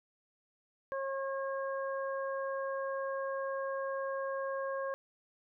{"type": "harmonic tone", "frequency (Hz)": 542, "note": "C#5", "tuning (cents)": -39, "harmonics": [1, 2, 3], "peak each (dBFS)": [-35, -40, -44], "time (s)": [0.92, 4.94], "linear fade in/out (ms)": 0, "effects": []}